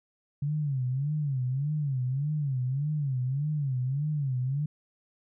sine tone with vibrato, 138.59 Hz, C#3, in tune, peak -26 dBFS, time 0.42-4.66 s, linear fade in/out 5 ms, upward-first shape sine, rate 1.7 Hz, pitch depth 170 cents each way, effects none

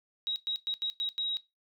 sine tone bursts at uneven times, 3821 Hz, A#7, 42 cents sharp, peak -29 dBFS, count 6, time 0.27-0.36 / 0.47-0.56 / 0.67-0.74 / 0.82-0.9 / 1-1.09 / 1.18-1.37 s, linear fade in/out 0 ms, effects noise-tail reverb RT60 0.2 s tail -17 dB re dry

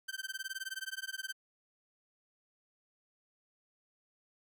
sawtooth tone with tremolo, 1553 Hz, G6, 17 cents flat, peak -32 dBFS, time 0.08-1.33 s, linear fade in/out 10 ms, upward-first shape sine, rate 19 Hz, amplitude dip 100%, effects none

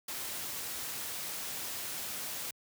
white noise, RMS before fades -39 dBFS, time 0.08-2.51 s, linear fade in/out 5 ms, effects high-pass 80 Hz 12 dB/octave

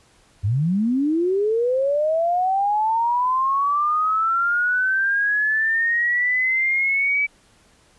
sine linear sweep, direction up, 90.5 to 2300 Hz, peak -17 dBFS, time 0.43-7.27 s, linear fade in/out 20 ms, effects pink hiss -56 dBFS RMS until 7.98 s + resampled to 24000 Hz

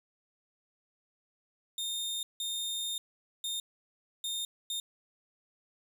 sawtooth tone bursts at uneven times, 3652 Hz, A#7, 36 cents flat, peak -30 dBFS, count 5, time 1.78-2.23 / 2.4-2.98 / 3.44-3.6 / 4.24-4.45 / 4.7-4.8 s, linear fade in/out 2 ms, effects none

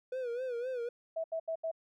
triangle tone with vibrato, 493.9 Hz, B4, in tune, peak -32 dBFS, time 0.12-0.89 s, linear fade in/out 5 ms, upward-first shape sine, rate 3.9 Hz, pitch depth 98 cents each way
sine tone bursts, 651 Hz, E5, 22 cents flat, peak -32 dBFS, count 4, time 1.16-1.715 s, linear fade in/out 10 ms, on 81 ms, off 77 ms
effects none

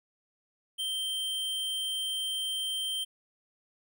square tone, 3136 Hz, G7, in tune, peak -31 dBFS, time 0.78-3.05 s, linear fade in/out 20 ms, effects none

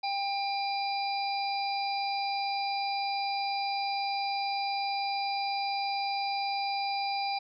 harmonic tone with a mistuned harmonic, 797 Hz, G5, 28 cents sharp, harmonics 1 / 3 / 5 / 6, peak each -30 / -38 / -41 / -37 dBFS, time 0.03-7.39 s, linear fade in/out 10 ms, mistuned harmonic 6, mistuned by +20 cents, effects none

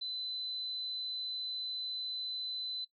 sine tone, 4023 Hz, B7, 31 cents sharp, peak -36 dBFS, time 0.01-2.85 s, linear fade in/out 10 ms, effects noise-tail reverb RT60 0.1 s tail -18 dB re dry

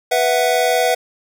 square chord, B suspended fourth, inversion none, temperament equal, 493.9 / 659.3 / 740 Hz, B4 / E5 / F#5, 0 / 0 / 0 cents, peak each -19 dBFS, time 0.11-0.95 s, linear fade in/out 10 ms, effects none

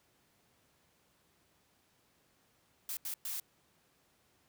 blue noise bursts at uneven times, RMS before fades -39 dBFS, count 3, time 2.89-2.97 / 3.05-3.14 / 3.25-3.4 s, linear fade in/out 2 ms, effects pink hiss -71 dBFS RMS until 4.48 s + high-pass 80 Hz 12 dB/octave

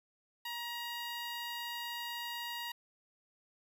10% pulse tone with notch filter, 948 Hz, A#5, 29 cents sharp, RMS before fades -41 dBFS, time 0.45-2.72 s, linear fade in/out 5 ms, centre 6000 Hz, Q 1.8, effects 12-bit

